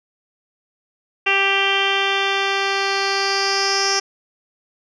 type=tone with low-pass filter sweep; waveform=10% pulse; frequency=392.6 Hz; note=G4; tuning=3 cents sharp; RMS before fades=-19 dBFS; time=1.26-4 s; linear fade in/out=10 ms; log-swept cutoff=2800 to 5500 Hz; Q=6.7; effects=none